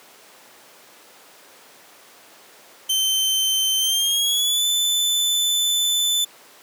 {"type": "tone with pitch glide", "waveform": "sawtooth", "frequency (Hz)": [3095, 3514], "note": ["G7", "A7"], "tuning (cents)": [-23, -3], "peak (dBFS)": -15, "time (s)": [2.89, 6.25], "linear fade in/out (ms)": 10, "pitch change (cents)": 220, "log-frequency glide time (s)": [3.78, 4.66], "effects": ["pink hiss -47 dBFS RMS until 6.62 s", "high-pass 400 Hz 12 dB/octave"]}